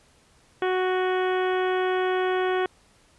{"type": "harmonic tone with a mistuned harmonic", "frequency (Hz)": 370, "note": "F#4", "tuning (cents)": 0, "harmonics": [1, 2, 3, 4, 5, 6, 7, 8, 9], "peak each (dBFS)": [-23, -29, -33, -33, -35, -42, -42, -44, -42], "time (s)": [0.62, 2.66], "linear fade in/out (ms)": 2, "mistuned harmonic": 7, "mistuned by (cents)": -33, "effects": ["pink hiss -59 dBFS RMS until 3.18 s", "resampled to 24000 Hz"]}